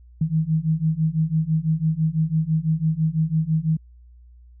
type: beating tone pair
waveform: sine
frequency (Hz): 155.56 / 161.56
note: D#3 / E3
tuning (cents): 0 / -35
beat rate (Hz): 6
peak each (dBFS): -22 / -21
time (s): 0.21-3.77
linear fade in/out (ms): 5
effects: added 60 Hz sine -45 dBFS peak until 4.6 s